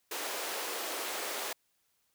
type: high-pass noise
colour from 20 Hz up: pink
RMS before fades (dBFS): -37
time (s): 0.11-1.53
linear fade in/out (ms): 5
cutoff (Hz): 380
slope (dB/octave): 24
effects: white hiss -75 dBFS RMS until 2.14 s